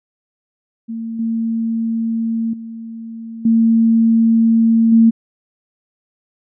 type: tone with level steps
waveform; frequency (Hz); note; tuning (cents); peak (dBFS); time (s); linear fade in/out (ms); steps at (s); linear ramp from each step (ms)
sine; 227; A#3; -46; -22 / -16 / -27 / -9 / -6; 0.88-5.11; 20; 1.19 / 2.53 / 3.45 / 4.92; 5
effects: none